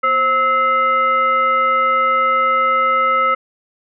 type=tone with frequency modulation; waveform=sine; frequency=1300 Hz; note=E6; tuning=24 cents flat; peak=-12 dBFS; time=0.03-3.35 s; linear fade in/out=10 ms; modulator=772 Hz; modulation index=0.68; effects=none

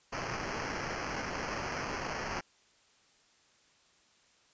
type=noise with sample-and-hold; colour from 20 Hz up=blue; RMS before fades=-37 dBFS; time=0.12-2.41 s; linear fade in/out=10 ms; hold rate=3675 Hz; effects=white hiss -66 dBFS RMS until 4.53 s + resampled to 16000 Hz

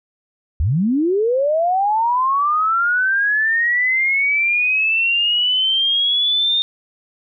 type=linear sweep; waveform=sine; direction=up; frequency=62.8 to 3659 Hz; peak=-14 dBFS; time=0.6-6.62 s; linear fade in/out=0 ms; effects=none

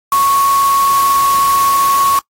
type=tone in noise; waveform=sine; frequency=1106 Hz; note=C#6; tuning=4 cents flat; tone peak=-9 dBFS; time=0.12-2.19 s; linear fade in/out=2 ms; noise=white; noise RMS=-22 dBFS; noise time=0.12-2.19 s; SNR=+10 dB; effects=noise-tail reverb RT60 0.1 s tail -23 dB re dry + AAC 48 kbps

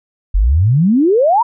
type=exponential sweep; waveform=sine; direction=up; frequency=41.79 to 987.8 Hz; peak=-8 dBFS; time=0.34-1.43 s; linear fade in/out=10 ms; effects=none

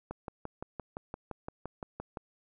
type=click train; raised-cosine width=1 ms; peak=-24 dBFS; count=13; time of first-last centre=0.11-2.172 s; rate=5.82 Hz; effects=none

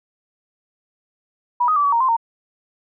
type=tone with pitch steps; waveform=sine; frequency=972 / 1251 / 1159 / 1135 / 931 / 1043 / 920 Hz; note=B5 / D#6 / D6 / C#6 / A#5 / C6 / A#5; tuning=-28 / +9 / -23 / +41 / -2 / -6 / -23 cents; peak=-14 dBFS; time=1.6-2.167 s; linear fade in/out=10 ms; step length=81 ms; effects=none

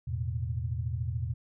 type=chord; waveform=sine; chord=E suspended fourth; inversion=none; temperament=just; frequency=82.41 / 109.88 / 123.61 Hz; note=E2 / A2 / B2; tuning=0 / -2 / +2 cents; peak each=-34 dBFS; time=0.07-1.34 s; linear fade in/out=10 ms; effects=none

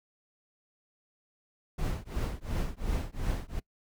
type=noise with tremolo; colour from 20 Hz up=brown; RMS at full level=-28 dBFS; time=1.78-3.6 s; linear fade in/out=10 ms; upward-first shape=triangle; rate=2.8 Hz; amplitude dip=100%; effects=noise-tail reverb RT60 0.1 s tail -24 dB re dry

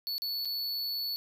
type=tone with dropouts; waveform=square; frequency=4435 Hz; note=C#8; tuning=in tune; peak=-32 dBFS; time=0.07-1.16 s; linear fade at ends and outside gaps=0 ms; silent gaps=0.181-0.22 / 0.449-0.455 s; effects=none

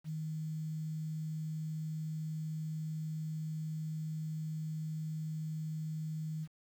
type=tone with quantisation; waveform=sine; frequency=156.7 Hz; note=D#3; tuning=13 cents sharp; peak=-36 dBFS; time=0.04-6.48 s; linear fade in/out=50 ms; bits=10; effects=none

